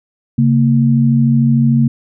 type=tone pair together; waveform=sine; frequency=136.61 / 230 Hz; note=C#3 / A#3; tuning=-25 / -23 cents; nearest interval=major sixth; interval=902 cents; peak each=-11 dBFS; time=0.38-1.88 s; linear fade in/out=5 ms; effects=none

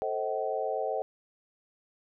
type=chord; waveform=sine; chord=A diminished seventh; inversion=none; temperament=just; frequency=440 / 528 / 633.6 / 760.3 Hz; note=A4 / C5 / Eb5 / Gb5; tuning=0 / +16 / +31 / +47 cents; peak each=-34 dBFS; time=0.02-1.02 s; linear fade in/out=0 ms; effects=none

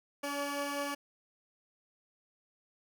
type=tone pair together; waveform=15% pulse; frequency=283.6 / 572.3 Hz; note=C#4 / D5; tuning=+40 / -45 cents; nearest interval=octave; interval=1215 cents; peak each=-30 / -31 dBFS; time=0.23-0.95 s; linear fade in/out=10 ms; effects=none

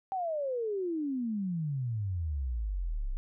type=exponential sweep; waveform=sine; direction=down; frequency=784 to 30.32 Hz; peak=-30 dBFS; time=0.12-3.17 s; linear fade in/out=0 ms; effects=none

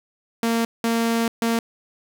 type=tone bursts at uneven times; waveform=sawtooth; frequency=230 Hz; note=A#3; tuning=23 cents flat; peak=-15 dBFS; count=3; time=0.43-0.65 / 0.84-1.28 / 1.42-1.59 s; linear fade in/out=2 ms; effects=none

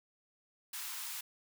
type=high-pass noise; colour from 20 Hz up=white; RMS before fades=-42 dBFS; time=0.73-1.21 s; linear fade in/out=5 ms; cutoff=870 Hz; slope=48 dB/octave; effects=none

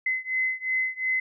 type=beating tone pair; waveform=sine; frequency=2041 / 2043.8 Hz; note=C7 / C7; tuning=-44 / -41 cents; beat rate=2.8 Hz; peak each=-27 / -28 dBFS; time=0.06-1.2 s; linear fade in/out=5 ms; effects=none

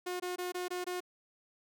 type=tone bursts; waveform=sawtooth; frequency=360 Hz; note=F#4; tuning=47 cents flat; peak=-31 dBFS; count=6; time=0.06-1.005 s; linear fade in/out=10 ms; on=140 ms; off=21 ms; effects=none

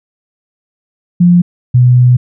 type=tone pair in turn; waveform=sine; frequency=175.8 / 124.31 Hz; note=F3 / B2; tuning=+12 / +12 cents; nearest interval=tritone; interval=600 cents; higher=first; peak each=-3 dBFS; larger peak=neither; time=1.2-1.42 / 1.74-2.17 s; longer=second; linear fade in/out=10 ms; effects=none

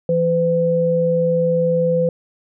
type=tone pair together; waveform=sine; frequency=167 / 506.5 Hz; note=E3 / B4; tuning=+23 / +44 cents; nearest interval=octave + perfect fifth; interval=1921 cents; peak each=-20 / -15 dBFS; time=0.09-2.09 s; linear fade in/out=2 ms; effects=none

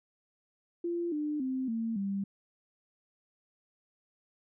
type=tone with pitch steps; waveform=sine; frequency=343.8 / 299.3 / 260.6 / 226.8 / 197.46 Hz; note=F4 / D4 / C4 / A#3 / G3; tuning=-27 / +33 / -7 / -47 / +13 cents; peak=-30 dBFS; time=0.84-2.24 s; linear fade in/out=5 ms; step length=280 ms; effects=none

